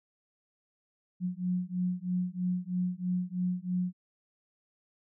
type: beating tone pair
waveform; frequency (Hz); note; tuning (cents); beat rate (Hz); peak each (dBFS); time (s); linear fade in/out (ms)
sine; 179.1 / 182.2; F3 / F#3; +44 / -26; 3.1; -32 / -32; 1.2-3.93; 50
effects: none